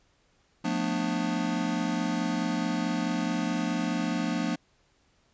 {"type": "chord", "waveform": "square", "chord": "B half-diminished seventh", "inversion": "second", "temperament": "just", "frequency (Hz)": [177.8, 222.2, 246.9, 296.3], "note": ["F3", "A3", "B3", "D4"], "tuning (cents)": [31, 17, 0, 15], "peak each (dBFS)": -33, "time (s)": [0.64, 4.56], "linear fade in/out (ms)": 10, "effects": ["pink hiss -67 dBFS RMS until 5.33 s", "resampled to 16000 Hz"]}